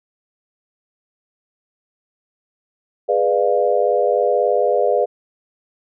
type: chord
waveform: sine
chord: G# diminished seventh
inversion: none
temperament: equal with one note detuned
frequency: 415.3 / 493.9 / 597.6 / 698.5 Hz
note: G#4 / B4 / D5 / F5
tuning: 0 / 0 / +30 / 0 cents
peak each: -20 / -18 / -19 / -21 dBFS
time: 3.08-5.06 s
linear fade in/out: 20 ms
effects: none